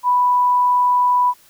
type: tone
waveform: sine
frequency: 987.8 Hz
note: B5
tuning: in tune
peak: -12 dBFS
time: 0.03-1.34 s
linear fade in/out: 50 ms
effects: white hiss -51 dBFS RMS until 1.49 s